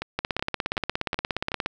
two click trains, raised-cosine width 0.3 ms, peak -9 / -13 dBFS, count 26 / 5, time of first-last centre 0.19-1.661 / 0.02-1.518 s, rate 17 / 2.67 Hz, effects none

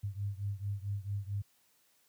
sine beating tone pair, 99 / 103.5 Hz, G2 / G#2, +18 / -5 cents, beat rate 4.5 Hz, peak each -36 / -38 dBFS, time 0.03-1.42 s, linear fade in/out 10 ms, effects white hiss -70 dBFS RMS until 2.08 s + high-pass 60 Hz 12 dB/octave

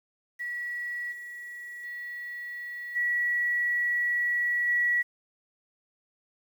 sine tone with level steps, 1934 Hz, B6, 37 cents flat, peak -31 / -38 / -35 / -24 / -22 dBFS, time 0.39-5.03 s, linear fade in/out 20 ms, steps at 1.11 / 1.83 / 2.95 / 4.67 s, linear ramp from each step 20 ms, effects 9-bit

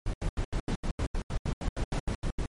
brown noise bursts, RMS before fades -29 dBFS, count 16, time 0.06-2.46 s, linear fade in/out 2 ms, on 75 ms, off 80 ms, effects MP3 48 kbps

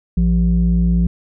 sine tone pair together, 58.27 / 174.61 Hz, A#1 / F3, 0 / 0 cents, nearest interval octave + perfect fifth, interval 1900 cents, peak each -13 dBFS, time 0.17-1.07 s, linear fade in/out 5 ms, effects tanh soft clip ceiling -8 dBFS

